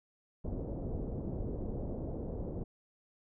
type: low-pass noise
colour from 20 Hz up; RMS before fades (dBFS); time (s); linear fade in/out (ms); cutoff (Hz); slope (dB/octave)
pink; -38; 0.44-2.64; 10; 560; 24
effects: none